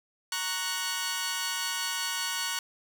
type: chord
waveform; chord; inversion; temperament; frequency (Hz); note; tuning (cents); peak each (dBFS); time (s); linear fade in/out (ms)
10% pulse; F# major; first; equal; 932.3 / 1108.7 / 1480; A#5 / C#6 / F#6; 0 / 0 / 0; -27 / -27 / -24; 0.32-2.59; 2
effects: 8-bit